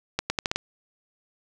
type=accelerating click train; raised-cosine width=0.2 ms; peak=-7 dBFS; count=6; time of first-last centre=0.19-0.56 s; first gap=110 ms; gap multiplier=0.8; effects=none